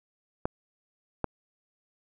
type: clicks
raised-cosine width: 1 ms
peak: -13 dBFS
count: 2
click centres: 0.455 / 1.243 s
effects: none